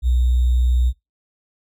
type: tone with sample-and-hold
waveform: sine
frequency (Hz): 61.6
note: B1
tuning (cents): -4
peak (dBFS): -13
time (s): 0.02-0.93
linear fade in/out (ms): 50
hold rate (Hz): 3675
effects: noise-tail reverb RT60 0.2 s tail -23 dB re dry + MP3 96 kbps